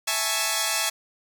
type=chord; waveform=5% pulse; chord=A major seventh; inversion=second; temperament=equal; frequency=659.3 / 830.6 / 880 / 1108.7 Hz; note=E5 / G#5 / A5 / C#6; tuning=0 / 0 / 0 / 0 cents; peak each=-17 dBFS; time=0.07-0.9 s; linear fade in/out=10 ms; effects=none